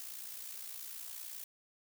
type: noise with amplitude modulation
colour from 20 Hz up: blue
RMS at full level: -43 dBFS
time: 0-1.44 s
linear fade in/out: 0 ms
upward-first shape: sine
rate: 59.5 Hz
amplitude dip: 60%
effects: none